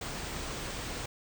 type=band-stop noise; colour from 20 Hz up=pink; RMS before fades=-38 dBFS; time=0.01-1.06 s; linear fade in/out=5 ms; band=9400 to 15000 Hz; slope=96 dB/octave; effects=none